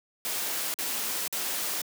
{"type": "noise bursts", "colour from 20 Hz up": "white", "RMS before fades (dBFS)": -31, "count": 3, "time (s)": [0.25, 1.816], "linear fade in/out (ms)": 0, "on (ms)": 490, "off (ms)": 48, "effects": ["high-pass 200 Hz 12 dB/octave"]}